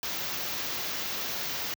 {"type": "band-stop noise", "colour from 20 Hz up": "white", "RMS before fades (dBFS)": -33, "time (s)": [0.03, 1.74], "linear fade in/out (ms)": 2, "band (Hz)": [6500, 14000], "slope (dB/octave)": 48, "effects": ["high-pass 80 Hz 12 dB/octave"]}